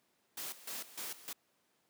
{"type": "noise with tremolo", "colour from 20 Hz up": "white", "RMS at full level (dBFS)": -42, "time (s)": [0.37, 1.33], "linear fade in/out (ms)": 5, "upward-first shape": "square", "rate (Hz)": 3.3, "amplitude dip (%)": 80, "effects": ["pink hiss -75 dBFS RMS until 1.89 s", "high-pass 200 Hz 12 dB/octave"]}